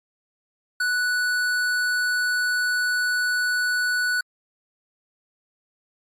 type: tone with tanh clipping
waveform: sine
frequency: 1480 Hz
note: F#6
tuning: in tune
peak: -22 dBFS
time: 0.8-4.21 s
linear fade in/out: 5 ms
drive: 16 dB
effects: MP3 64 kbps